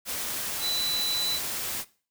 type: tone in noise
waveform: sine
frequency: 3980 Hz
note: B7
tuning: 13 cents sharp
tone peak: -27 dBFS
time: 0.6-1.4 s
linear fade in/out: 50 ms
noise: white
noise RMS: -32 dBFS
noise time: 0.05-1.85 s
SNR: +2 dB
effects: noise-tail reverb RT60 0.4 s tail -20 dB re dry